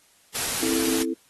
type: noise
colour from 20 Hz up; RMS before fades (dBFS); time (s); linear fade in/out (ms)
white; -27; 0.34-1.04; 20
type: chord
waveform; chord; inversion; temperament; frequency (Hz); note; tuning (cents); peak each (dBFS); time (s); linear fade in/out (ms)
sine; A minor; first; equal; 261.6 / 329.6 / 440; C4 / E4 / A4; 0 / 0 / 0; -29 / -26 / -32; 0.62-1.14; 10
effects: white hiss -59 dBFS RMS until 1.29 s + AAC 32 kbps